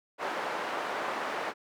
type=band-pass noise; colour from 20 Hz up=white; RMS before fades=-34 dBFS; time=0.18-1.54 s; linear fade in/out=50 ms; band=410 to 1200 Hz; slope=12 dB/octave; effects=none